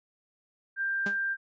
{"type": "tone", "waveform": "sine", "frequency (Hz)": 1585, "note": "G6", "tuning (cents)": 19, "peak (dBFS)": -27, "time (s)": [0.76, 1.37], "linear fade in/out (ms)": 50}
{"type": "tone with exponential decay", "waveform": "sawtooth", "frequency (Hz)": 201.9, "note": "G#3", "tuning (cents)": -49, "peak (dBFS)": -26, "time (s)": [1.06, 1.18], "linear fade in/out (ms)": 5, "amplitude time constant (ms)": 26}
{"effects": ["resampled to 16000 Hz"]}